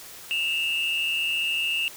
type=tone pair together; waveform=sine; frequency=2666 / 2826 Hz; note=E7 / F7; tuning=+19 / +20 cents; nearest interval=minor second; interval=101 cents; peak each=-24 dBFS; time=0.31-1.88 s; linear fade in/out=0 ms; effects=tanh soft clip ceiling -20 dBFS + white hiss -43 dBFS RMS until 1.96 s